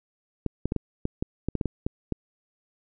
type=clicks; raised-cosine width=3 ms; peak=-13 dBFS; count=12; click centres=0.463 / 0.656 / 0.721 / 0.763 / 1.054 / 1.225 / 1.486 / 1.553 / 1.612 / 1.657 / 1.865 / 2.123 s; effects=none